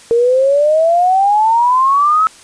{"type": "exponential sweep", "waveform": "sine", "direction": "up", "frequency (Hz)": [459, 1307], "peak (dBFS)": -8, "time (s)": [0.11, 2.27], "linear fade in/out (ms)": 0, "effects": ["white hiss -40 dBFS RMS until 2.43 s", "resampled to 22050 Hz"]}